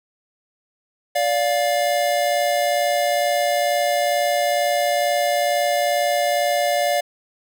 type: tone pair together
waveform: square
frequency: 581.8 / 704 Hz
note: D5 / F5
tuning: -16 / +14 cents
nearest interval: minor third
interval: 330 cents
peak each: -21 dBFS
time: 1.15-7.01 s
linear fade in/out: 10 ms
effects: none